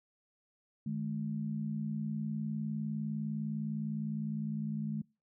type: tone pair together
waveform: sine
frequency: 153.4 / 213.2 Hz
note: D#3 / G#3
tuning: -24 / +46 cents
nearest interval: tritone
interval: 570 cents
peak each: -37 / -35 dBFS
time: 0.86-5.02 s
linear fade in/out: 5 ms
effects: noise-tail reverb RT60 0.3 s tail -25 dB re dry